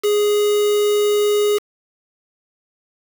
triangle tone with quantisation, 415.3 Hz, G#4, in tune, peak -12 dBFS, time 0.03-1.59 s, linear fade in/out 20 ms, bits 4, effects none

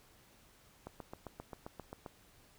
click train, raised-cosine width 1 ms, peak -30 dBFS, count 10, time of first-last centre 0.87-2.062 s, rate 7.55 Hz, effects pink hiss -64 dBFS RMS until 2.58 s

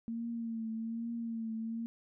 sine tone with vibrato, 228.1 Hz, A#3, 37 cents flat, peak -35 dBFS, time 0.08-1.86 s, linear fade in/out 0 ms, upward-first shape triangle, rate 1.2 Hz, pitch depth 47 cents each way, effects none

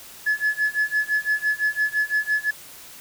sine tone with tremolo, 1712 Hz, A6, 48 cents flat, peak -15 dBFS, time 0.26-2.51 s, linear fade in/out 10 ms, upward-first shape sine, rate 5.9 Hz, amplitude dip 95%, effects tanh soft clip ceiling -15 dBFS + white hiss -43 dBFS RMS until 3 s

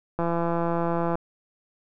click train, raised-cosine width 1 ms, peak -13 dBFS, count 164, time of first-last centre 0.19-1.154 s, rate 169 Hz, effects none

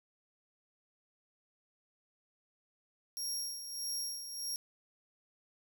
25% pulse tone with tremolo, 5588 Hz, F8, in tune, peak -30 dBFS, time 3.17-4.56 s, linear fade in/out 0 ms, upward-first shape sine, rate 1.6 Hz, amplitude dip 60%, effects none

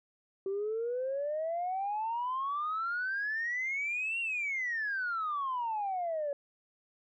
sine exponential two-way sweep, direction up then down, 381.9 to 2781 to 559 Hz, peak -30 dBFS, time 0.46-6.33 s, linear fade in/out 2 ms, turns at 4.2 s, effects tanh soft clip ceiling -27 dBFS

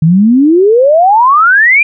sine exponential sweep, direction up, 152.4 to 2445 Hz, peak -3 dBFS, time 0.02-1.83 s, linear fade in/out 5 ms, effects none

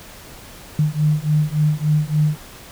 sine beating tone pair, 150 / 153.5 Hz, D3 / D#3, +37 / -23 cents, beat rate 3.5 Hz, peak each -18 dBFS, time 0.79-2.37 s, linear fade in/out 2 ms, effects pink hiss -40 dBFS RMS until 2.71 s

